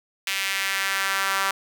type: tone with high-pass filter sweep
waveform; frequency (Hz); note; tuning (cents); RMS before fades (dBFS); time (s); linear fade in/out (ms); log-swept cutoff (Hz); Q
sawtooth; 194.5; G3; -13; -25; 0.27-1.51; 2; 2400 to 1200; 1.9
effects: none